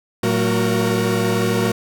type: tone cluster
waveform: 45% pulse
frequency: 113.8 / 186.9 / 226.9 / 367.9 / 469.2 Hz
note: A#2 / F#3 / A#3 / F#4 / A#4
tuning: -41 / +18 / -47 / -10 / +11 cents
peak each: -23 dBFS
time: 0.23-1.72 s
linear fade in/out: 5 ms
effects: none